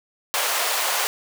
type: high-pass noise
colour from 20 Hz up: pink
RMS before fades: -23 dBFS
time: 0.34-1.07 s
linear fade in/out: 0 ms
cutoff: 590 Hz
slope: 24 dB/octave
effects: none